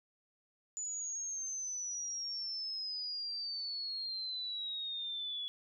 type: exponential sweep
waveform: sine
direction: down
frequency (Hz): 6990 to 3382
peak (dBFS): -37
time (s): 0.77-5.48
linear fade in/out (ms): 0
effects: none